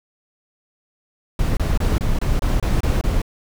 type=noise bursts; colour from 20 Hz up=brown; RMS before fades=-18 dBFS; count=9; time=1.39-3.218 s; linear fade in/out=2 ms; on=180 ms; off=26 ms; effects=none